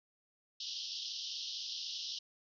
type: band-pass noise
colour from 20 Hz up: white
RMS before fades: -42 dBFS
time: 0.6-2.19 s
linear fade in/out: 5 ms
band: 2900 to 5700 Hz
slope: 96 dB/octave
effects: none